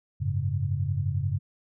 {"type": "chord", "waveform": "sine", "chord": "F# suspended second", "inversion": "none", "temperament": "equal", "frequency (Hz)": [92.5, 103.83, 138.59], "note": ["F#2", "G#2", "C#3"], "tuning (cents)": [0, 0, 0], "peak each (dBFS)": -29, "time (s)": [0.2, 1.39], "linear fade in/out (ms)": 20, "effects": []}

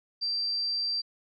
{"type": "tone", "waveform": "sine", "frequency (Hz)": 4699, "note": "D8", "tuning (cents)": 0, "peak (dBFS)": -27, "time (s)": [0.21, 1.02], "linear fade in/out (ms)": 20, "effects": []}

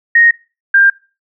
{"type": "tone pair in turn", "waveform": "sine", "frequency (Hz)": [1864.7, 1594.7], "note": ["A#6", "G6"], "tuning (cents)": [0, 29], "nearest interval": "minor third", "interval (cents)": 271, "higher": "first", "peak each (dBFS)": -5, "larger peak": "neither", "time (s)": [[0.15, 0.31], [0.74, 0.9]], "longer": "neither", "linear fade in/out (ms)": 5, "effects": ["noise-tail reverb RT60 0.3 s tail -20 dB re dry"]}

